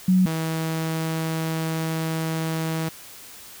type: tone pair in turn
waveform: sine / sawtooth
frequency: 185 / 161.15 Hz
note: F#3 / E3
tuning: 0 / -39 cents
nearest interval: major second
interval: 239 cents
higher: first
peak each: -14 / -20 dBFS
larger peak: first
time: 0.08-0.26 / 0.26-2.89 s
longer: second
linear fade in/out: 5 ms
effects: white hiss -43 dBFS RMS until 3.6 s